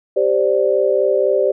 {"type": "chord", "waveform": "sine", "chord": "G suspended fourth", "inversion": "none", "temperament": "equal", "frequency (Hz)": [392, 523.3, 587.3], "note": ["G4", "C5", "D5"], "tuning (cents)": [0, 0, 0], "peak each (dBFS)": -17, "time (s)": [0.16, 1.52], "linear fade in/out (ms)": 10, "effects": []}